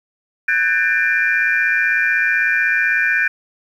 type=tone cluster; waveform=sine; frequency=1500 / 1616 / 1790 / 2386 Hz; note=F#6 / G#6 / A6 / D7; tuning=+23 / -48 / +29 / +27 cents; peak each=-19 dBFS; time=0.48-3.28 s; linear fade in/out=5 ms; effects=tanh soft clip ceiling -3 dBFS + 8-bit